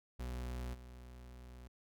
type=tone with level steps; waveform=40% pulse; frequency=61.74 Hz; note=B1; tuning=in tune; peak=-39 / -50 dBFS; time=0.19-1.68 s; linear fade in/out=10 ms; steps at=0.73 s; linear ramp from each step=20 ms; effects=none